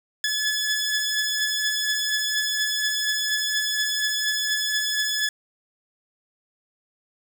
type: beating tone pair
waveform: 15% pulse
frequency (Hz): 1711 / 1715.2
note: A6 / A6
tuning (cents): -49 / -45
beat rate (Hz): 4.2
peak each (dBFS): -17 / -23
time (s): 0.24-5.29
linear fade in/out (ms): 2
effects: none